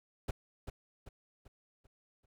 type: noise with echo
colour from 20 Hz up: brown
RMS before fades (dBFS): -35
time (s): 0.28-0.31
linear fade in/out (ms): 5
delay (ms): 390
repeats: 5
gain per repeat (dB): -7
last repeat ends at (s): 2.26
effects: none